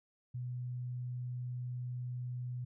sine tone, 124 Hz, B2, 7 cents sharp, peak -37 dBFS, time 0.34-2.65 s, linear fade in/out 10 ms, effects none

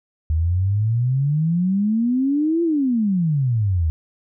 sine exponential two-way sweep, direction up then down, 76.4 to 344.3 to 76.4 Hz, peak -16 dBFS, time 0.3-3.9 s, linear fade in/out 0 ms, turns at 2.63 s, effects none

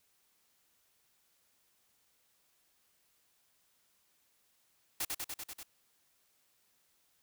white noise with echo, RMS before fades -35 dBFS, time 5-5.05 s, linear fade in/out 5 ms, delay 97 ms, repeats 6, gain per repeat -2 dB, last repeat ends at 5.632 s, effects white hiss -73 dBFS RMS until 7.22 s

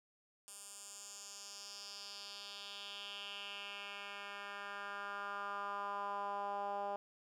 10% pulse tone with band-pass filter sweep, 201.5 Hz, G3, 48 cents sharp, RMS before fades -45 dBFS, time 0.48-6.96 s, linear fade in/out 0 ms, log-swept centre 8900 to 730 Hz, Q 2.8, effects none

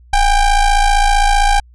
square ring-modulated tone, 392.3 Hz, G4, 1 cent sharp, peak -7 dBFS, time 0.13-1.6 s, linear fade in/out 5 ms, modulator 420 Hz, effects added 60 Hz sine -41 dBFS peak until 1.74 s + resampled to 24000 Hz

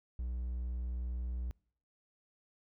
triangle tone, 61.1 Hz, B1, 18 cents flat, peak -33 dBFS, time 0.19-1.51 s, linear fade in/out 0 ms, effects noise-tail reverb RT60 0.6 s tail -26 dB re dry

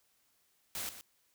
white noise with echo, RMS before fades -39 dBFS, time 0.75-0.89 s, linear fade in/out 0 ms, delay 120 ms, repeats 1, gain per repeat -11 dB, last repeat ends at 1.01 s, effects white hiss -73 dBFS RMS until 1.34 s

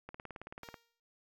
click train, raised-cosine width 0.5 ms, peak -30 dBFS, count 13, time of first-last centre 0.09-0.742 s, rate 18.4 Hz
5% pulse tone with exponential decay, 466.2 Hz, A#4, in tune, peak -39 dBFS, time 0.63-1 s, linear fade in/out 2 ms, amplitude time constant 80 ms
effects none

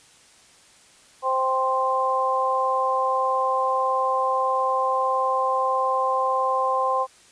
harmonic tone, 261.6 Hz, C4, in tune, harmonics 2 / 3 / 4, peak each -25 / -26 / -22 dBFS, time 1.22-7.07 s, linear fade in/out 50 ms, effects white hiss -53 dBFS RMS until 7.31 s + resampled to 22050 Hz

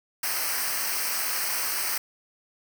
white noise with comb filter, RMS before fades -28 dBFS, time 0.23-1.98 s, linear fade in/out 5 ms, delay 0.28 ms, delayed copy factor -0.8, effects none

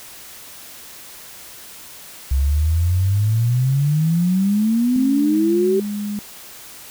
sine exponential sweep, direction up, 65.41 to 392 Hz, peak -14 dBFS, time 2.31-5.8 s, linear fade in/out 5 ms
sine tone with pitch glide, 220 to 206.5 Hz, A3 to G#3, 0 to -10 cents, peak -22 dBFS, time 4.96-6.19 s, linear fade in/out 0 ms, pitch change -110 cents, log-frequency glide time 5.15-5.46 s
effects white hiss -39 dBFS RMS until 6.9 s

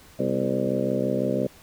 harmonic tone with a mistuned harmonic, 66 Hz, C2, 16 cents sharp, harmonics 2 / 3 / 4 / 5 / 6 / 7 / 8 / 9, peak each -32 / -29 / -29 / -32 / -31 / -32 / -29 / -30 dBFS, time 0.19-1.47 s, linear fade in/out 5 ms, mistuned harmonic 4, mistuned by -65 cents, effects pink hiss -51 dBFS RMS until 1.62 s

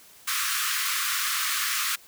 pink high-pass noise, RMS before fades -27 dBFS, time 0.27-1.96 s, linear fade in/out 10 ms, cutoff 1100 Hz, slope 96 dB/octave, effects white hiss -52 dBFS RMS until 2.07 s

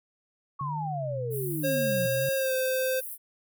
sine exponential sweep, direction down, 1133 to 168.8 Hz, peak -31 dBFS, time 0.59-2.07 s, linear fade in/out 10 ms
sine tone with vibrato, 138.59 Hz, C#3, in tune, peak -32 dBFS, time 0.61-2.29 s, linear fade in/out 2 ms, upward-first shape sine, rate 1.2 Hz, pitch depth 190 cents each way
pink high-pass noise, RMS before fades -38 dBFS, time 1.3-3.18 s, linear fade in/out 50 ms, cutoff 10000 Hz, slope 48 dB/octave
square tone with pitch glide, 539 to 518.8 Hz, C#5 to C5, -49 to -15 cents, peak -26 dBFS, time 1.63-3.01 s, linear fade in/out 20 ms, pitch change -66 cents, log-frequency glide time 2.35-2.54 s
effects none

